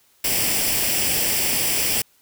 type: noise with comb filter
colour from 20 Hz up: white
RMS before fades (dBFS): -21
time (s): 0.24-2.02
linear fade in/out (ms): 5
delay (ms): 0.38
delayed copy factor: +0.6
effects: white hiss -59 dBFS RMS until 2.21 s